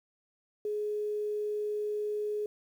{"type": "tone with quantisation", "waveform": "sine", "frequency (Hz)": 419.8, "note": "G#4", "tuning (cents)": 19, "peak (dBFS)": -30, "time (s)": [0.65, 2.46], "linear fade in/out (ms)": 2, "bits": 10, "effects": []}